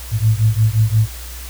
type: beating tone pair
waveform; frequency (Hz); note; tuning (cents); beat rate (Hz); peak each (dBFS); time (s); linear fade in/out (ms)
sine; 107.3 / 113; A2 / A2; -43 / +47; 5.7; -14 / -15; 0.11-1.09; 50
effects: added 60 Hz sine -30 dBFS peak until 1.49 s + white hiss -35 dBFS RMS until 1.49 s